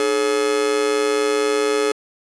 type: tone with amplitude modulation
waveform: 45% pulse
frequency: 425.2 Hz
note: G#4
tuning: 41 cents sharp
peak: -13 dBFS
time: 0-1.92 s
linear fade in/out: 2 ms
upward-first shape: sine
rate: 124 Hz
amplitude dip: 80%
effects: resampled to 24000 Hz + 8-bit